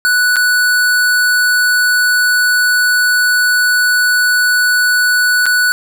square tone with dropouts, 1480 Hz, F#6, in tune, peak -10 dBFS, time 0.05-5.72 s, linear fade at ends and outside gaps 0 ms, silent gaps 0.359-0.366 / 5.457-5.464 s, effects none

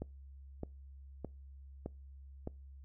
click train, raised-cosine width 2 ms, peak -26 dBFS, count 5, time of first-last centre 0.02-2.474 s, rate 1.63 Hz, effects noise-tail reverb RT60 0.3 s tail -25 dB re dry + added 68 Hz sine -50 dBFS peak until 2.84 s

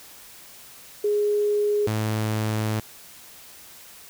sine / sawtooth tone pair in turn, 415.3 / 108.48 Hz, G#4 / A2, 0 / -24 cents, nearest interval octave + major seventh, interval 2324 cents, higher first, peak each -19 / -19 dBFS, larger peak neither, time 1.04-1.87 / 1.87-2.8 s, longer second, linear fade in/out 5 ms, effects white hiss -46 dBFS RMS until 4.09 s

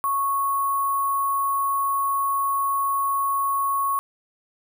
sine tone with sample-and-hold, 1103 Hz, C#6, 9 cents flat, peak -20 dBFS, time 0.04-3.99 s, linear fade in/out 0 ms, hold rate 11025 Hz, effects none

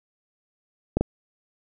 clicks, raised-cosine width 2 ms, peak -7 dBFS, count 2, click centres 0.97 / 1.01 s, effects none

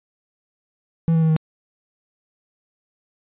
triangle tone with pitch steps, 164.7 / 162.34 / 160.01 / 157.72 Hz, E3 / E3 / D#3 / D#3, -1 / -26 / +49 / +24 cents, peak -12 dBFS, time 1.08-1.364 s, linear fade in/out 0 ms, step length 71 ms, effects resampled to 8000 Hz

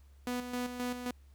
sawtooth tone with tremolo, 246.9 Hz, B3, in tune, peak -29 dBFS, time 0.27-1.11 s, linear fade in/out 2 ms, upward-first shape square, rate 3.8 Hz, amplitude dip 55%, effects added 69 Hz sine -55 dBFS peak until 1.34 s + pink hiss -71 dBFS RMS until 1.34 s

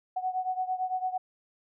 sine beating tone pair, 740 / 748.9 Hz, F#5 / F#5, 0 / +21 cents, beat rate 8.9 Hz, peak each -30 / -33 dBFS, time 0.16-1.18 s, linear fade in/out 10 ms, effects none

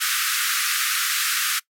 pink band-pass noise, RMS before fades -23 dBFS, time 0-1.6 s, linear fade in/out 20 ms, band 1200 to 16000 Hz, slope 96 dB/octave, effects noise-tail reverb RT60 0.1 s tail -21 dB re dry

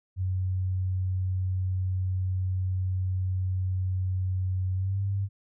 sine tone with pitch glide, 93 to 98.53 Hz, F#2 to G2, +9 to +9 cents, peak -25 dBFS, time 0.16-5.29 s, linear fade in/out 50 ms, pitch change +100 cents, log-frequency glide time 4.74-5 s, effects none

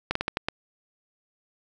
slowing click train, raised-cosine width 0.3 ms, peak -9 dBFS, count 6, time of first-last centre 0.11-0.485 s, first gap 44 ms, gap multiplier 1.27, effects none

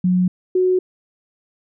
sine tone pair in turn, 181.8 / 368.4 Hz, F#3 / F#4, -30 / -7 cents, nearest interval octave, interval 1223 cents, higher second, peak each -13 dBFS, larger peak neither, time 0.04-0.28 / 0.55-0.79 s, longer neither, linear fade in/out 5 ms, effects none

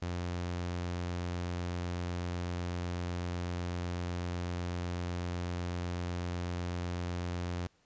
sawtooth tone, 88 Hz, F2, 14 cents sharp, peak -30 dBFS, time 0.02-7.67 s, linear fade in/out 0 ms, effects pink hiss -70 dBFS RMS until 7.85 s + resampled to 16000 Hz

